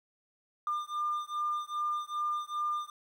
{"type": "beating tone pair", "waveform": "triangle", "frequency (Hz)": [1200, 1202.5], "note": ["D6", "D6"], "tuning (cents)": [37, 41], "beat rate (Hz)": 2.5, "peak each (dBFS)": -31, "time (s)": [0.67, 2.9], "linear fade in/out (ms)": 2, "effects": ["tanh soft clip ceiling -26 dBFS", "11-bit"]}